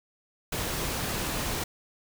pink noise, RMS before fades -31 dBFS, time 0.52-1.64 s, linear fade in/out 5 ms, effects none

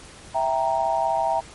sine chord, E diminished, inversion none, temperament equal, 659.3 / 784 / 932.3 Hz, E5 / G5 / Bb5, 0 / 0 / 0 cents, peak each -24 dBFS, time 0.34-1.41 s, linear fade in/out 20 ms, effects pink hiss -44 dBFS RMS until 1.54 s + MP3 48 kbps

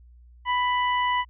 harmonic tone, 990 Hz, B5, 4 cents sharp, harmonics 1 / 2 / 3, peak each -22 / -28 / -33 dBFS, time 0.45-1.25 s, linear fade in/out 50 ms, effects added 60 Hz sine -48 dBFS peak until 1.29 s

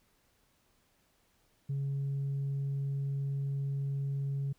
sine tone, 138.59 Hz, C#3, in tune, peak -29 dBFS, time 1.69-4.53 s, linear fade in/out 10 ms, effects tanh soft clip ceiling -29 dBFS + pink hiss -71 dBFS RMS until 4.58 s

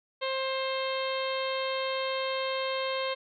harmonic tone, 529 Hz, C5, 19 cents sharp, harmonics 1 / 2 / 3 / 4 / 5 / 6 / 7 / 8, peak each -31 / -35 / -42 / -39 / -41 / -40 / -42 / -42 dBFS, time 0.21-3.15 s, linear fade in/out 20 ms, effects none

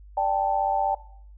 sine chord, D suspended fourth, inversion none, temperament equal, 587.3 / 784 / 880 Hz, D5 / G5 / A5, 0 / 0 / 0 cents, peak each -29 / -23 / -26 dBFS, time 0.17-0.95 s, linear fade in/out 5 ms, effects noise-tail reverb RT60 0.6 s tail -18 dB re dry + added 50 Hz sine -44 dBFS peak until 1.37 s

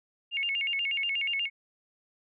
sine tone with vibrato, 2482 Hz, D#7, 5 cents flat, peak -27 dBFS, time 0.31-1.5 s, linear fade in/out 50 ms, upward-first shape square, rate 8.3 Hz, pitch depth 210 cents each way, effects none

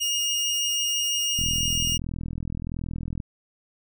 25% pulse tone, 2849 Hz, F7, 34 cents sharp, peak -19 dBFS, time 0-1.98 s, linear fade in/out 20 ms
click train, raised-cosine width 5 ms, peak -19 dBFS, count 76, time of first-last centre 1.39-3.202 s, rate 41.4 Hz
effects none

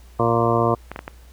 harmonic tone, 116.54 Hz, A#2, in tune, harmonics 1 / 2 / 3 / 4 / 5 / 6 / 8 / 9 / 10, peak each -23 / -26 / -24 / -23 / -25 / -24 / -28 / -24 / -27 dBFS, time 0.19-0.75 s, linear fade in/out 10 ms
clicks, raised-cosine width 0.5 ms, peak -15 dBFS, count 4, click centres 0.916 / 0.961 / 0.991 / 1.079 s
effects added 60 Hz sine -43 dBFS peak until 1.32 s + pink hiss -54 dBFS RMS until 1.32 s

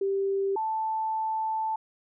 sine tone pair in turn, 392 / 880 Hz, G4 / A5, 0 / 0 cents, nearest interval octave + major second, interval 1400 cents, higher second, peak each -24 / -26 dBFS, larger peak first, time 0.01-0.56 / 0.56-1.76 s, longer second, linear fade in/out 5 ms, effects none

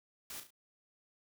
white noise with echo, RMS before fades -45 dBFS, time 0.3-0.4 s, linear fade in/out 2 ms, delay 35 ms, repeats 3, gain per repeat -7 dB, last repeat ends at 0.505 s, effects none

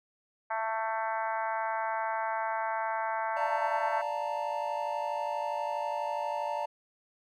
harmonic tone, 222.4 Hz, A3, 19 cents sharp, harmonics 3 / 4 / 5 / 6 / 7 / 8 / 9 / 10, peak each -36 / -32 / -39 / -41 / -39 / -47 / -45 / -50 dBFS, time 0.5-4.02 s, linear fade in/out 10 ms
triangle chord, Bb major seventh, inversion first, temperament equal, 587.3 / 698.5 / 880 / 932.3 Hz, D5 / F5 / A5 / Bb5, 0 / 0 / 0 / 0 cents, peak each -34 / -37 / -33 / -34 dBFS, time 3.36-6.66 s, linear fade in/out 10 ms
effects none

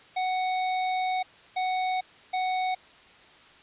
square tone bursts at uneven times, 742 Hz, F#5, 5 cents sharp, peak -26 dBFS, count 3, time 0.16-1.23 / 1.56-2.01 / 2.33-2.75 s, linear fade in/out 10 ms, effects white hiss -53 dBFS RMS until 3.62 s + resampled to 8000 Hz

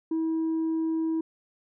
sine tone with tanh clipping, 322.9 Hz, E4, 36 cents flat, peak -25 dBFS, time 0.11-1.21 s, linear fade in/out 5 ms, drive 1 dB, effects none

